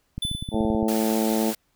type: clicks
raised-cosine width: 5 ms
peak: -18 dBFS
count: 12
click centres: 0.18 / 0.251 / 0.314 / 0.35 / 0.425 / 0.489 / 0.545 / 0.607 / 0.65 / 0.703 / 0.749 / 0.828 s
type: tone with exponential decay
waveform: square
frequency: 3500 Hz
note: A7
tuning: 10 cents flat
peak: -24 dBFS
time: 0.22-0.82 s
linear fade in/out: 5 ms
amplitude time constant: 130 ms
type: harmonic tone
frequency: 110 Hz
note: A2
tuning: in tune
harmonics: 2 / 3 / 4 / 5 / 6 / 7 / 8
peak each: -23 / -27 / -29 / -31 / -33 / -34 / -35 dBFS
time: 0.51-1.54 s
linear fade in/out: 50 ms
type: noise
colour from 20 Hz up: white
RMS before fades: -33 dBFS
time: 0.88-1.55 s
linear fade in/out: 5 ms
effects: pink hiss -69 dBFS RMS until 1.75 s